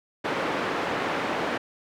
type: band-pass noise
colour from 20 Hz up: pink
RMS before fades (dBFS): -28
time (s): 0.24-1.58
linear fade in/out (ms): 10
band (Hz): 280 to 2100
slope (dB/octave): 12
effects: none